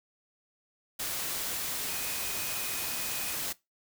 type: tone in noise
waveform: sine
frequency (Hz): 2500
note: D#7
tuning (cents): +8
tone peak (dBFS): -44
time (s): 1.88-3.35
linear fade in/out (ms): 10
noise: white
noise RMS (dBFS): -34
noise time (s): 0.99-3.53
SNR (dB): -13
effects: noise-tail reverb RT60 0.2 s tail -20 dB re dry